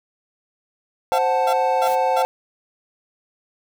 30% pulse tone bursts, 682 Hz, F5, 41 cents flat, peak -20 dBFS, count 4, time 1.12-2.228 s, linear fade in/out 10 ms, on 67 ms, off 280 ms
triangle chord, F# diminished, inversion second, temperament equal, 523.3 / 740 / 880 Hz, C5 / F#5 / A5, 0 / 0 / 0 cents, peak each -19 dBFS, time 1.12-2.25 s, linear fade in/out 0 ms
white noise, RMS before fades -36 dBFS, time 1.85-1.96 s, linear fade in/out 20 ms
effects none

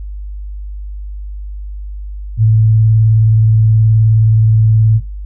sine tone with vibrato, 110 Hz, A2, in tune, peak -6 dBFS, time 2.37-5.01 s, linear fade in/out 50 ms, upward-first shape square, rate 19 Hz, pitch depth 23 cents each way, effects noise-tail reverb RT60 0.2 s tail -20 dB re dry + added 50 Hz sine -22 dBFS peak until 5.25 s

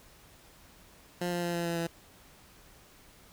15% pulse tone with pitch steps, 176.2 / 174.48 / 172.77 / 171.09 / 169.41 / 167.76 Hz, F3 / F3 / F3 / F3 / E3 / E3, +16 / -1 / -18 / -35 / +48 / +31 cents, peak -24 dBFS, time 1.21-1.87 s, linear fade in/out 5 ms, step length 110 ms, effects pink hiss -57 dBFS RMS until 3.32 s

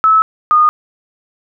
sine tone pair in turn, 1300 / 1227 Hz, E6 / D#6, -24 / -25 cents, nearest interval minor second, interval 101 cents, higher first, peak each -6 dBFS, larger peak neither, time 0.04-0.22 / 0.51-0.69 s, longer neither, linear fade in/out 0 ms, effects none

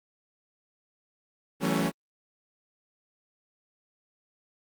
sawtooth chord, F# minor seventh, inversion third, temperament equal with one note detuned, 164.81 / 188.99 / 220 / 277.2 Hz, E3 / F#3 / A3 / C#4, 0 / +37 / 0 / 0 cents, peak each -26 dBFS, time 1.6-1.92 s, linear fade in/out 50 ms, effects Opus 32 kbps

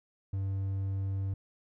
triangle tone, 97.1 Hz, G2, 16 cents flat, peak -28 dBFS, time 0.33-1.34 s, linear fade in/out 5 ms, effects none

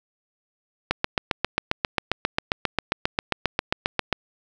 click train, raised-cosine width 0.3 ms, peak -4 dBFS, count 25, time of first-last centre 0.91-4.127 s, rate 7.46 Hz, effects none

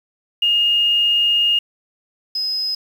sine tone pair in turn, 2842 / 5064 Hz, F7 / D#8, +30 / +30 cents, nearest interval minor seventh, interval 1000 cents, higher second, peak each -13 / -19 dBFS, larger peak first, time 0.42-1.59 / 2.35-2.75 s, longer first, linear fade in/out 5 ms, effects 7-bit

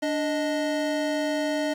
square tone pair together, 293.1 / 621 Hz, D4 / D#5, -3 / -3 cents, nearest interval octave + minor second, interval 1300 cents, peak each -28 dBFS, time 0.02-1.74 s, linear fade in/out 10 ms, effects low-pass 7000 Hz 12 dB/octave + 8-bit

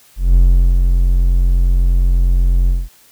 triangle tone with ADSR envelope, 44.2 Hz, F1, 22 cents sharp, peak -3 dBFS, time 0.16-2.89 s, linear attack 190 ms, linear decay 420 ms, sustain -4 dB, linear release 200 ms, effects white hiss -48 dBFS RMS until 3.11 s

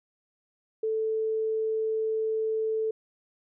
sine tone, 440 Hz, A4, in tune, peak -25 dBFS, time 0.83-2.91 s, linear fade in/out 5 ms, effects none

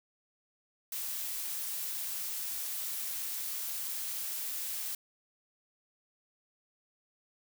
blue noise, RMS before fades -37 dBFS, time 0.92-4.95 s, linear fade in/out 2 ms, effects none

